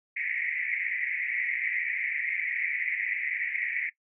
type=band-pass noise; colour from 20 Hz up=pink; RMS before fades=-31 dBFS; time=0.16-3.9 s; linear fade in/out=10 ms; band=1900 to 2300 Hz; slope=96 dB/octave; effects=noise-tail reverb RT60 0.1 s tail -19 dB re dry